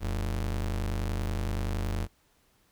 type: ring-modulated tone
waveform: square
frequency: 64.4 Hz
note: C2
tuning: 27 cents flat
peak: -26 dBFS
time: 0-2.08 s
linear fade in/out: 50 ms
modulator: 25.3 Hz
effects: pink hiss -67 dBFS RMS until 2.71 s